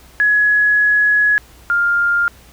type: tone pair in turn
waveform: sine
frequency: 1684 / 1402.5 Hz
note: G#6 / F6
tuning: +24 / +7 cents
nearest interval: minor third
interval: 317 cents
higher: first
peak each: -10 / -12 dBFS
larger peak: first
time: 0.2-1.38 / 1.7-2.28 s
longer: first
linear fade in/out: 0 ms
effects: added 60 Hz sine -45 dBFS peak until 2.52 s + pink hiss -46 dBFS RMS until 2.52 s